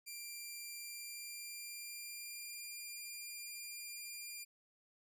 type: tone with pitch glide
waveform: 10% pulse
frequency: 2375 to 2398 Hz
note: D7 to D7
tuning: +19 to +36 cents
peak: -37 dBFS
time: 0.06-4.45 s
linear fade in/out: 20 ms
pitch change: +17 cents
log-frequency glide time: 0.8-2.67 s
effects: none